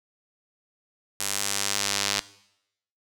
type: tone with band-pass filter sweep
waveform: sawtooth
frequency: 100.3 Hz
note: G2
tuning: 40 cents sharp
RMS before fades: -28 dBFS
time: 1.2-2.2 s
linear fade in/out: 0 ms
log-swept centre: 8900 to 5000 Hz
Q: 1.1
effects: noise-tail reverb RT60 0.8 s tail -19 dB re dry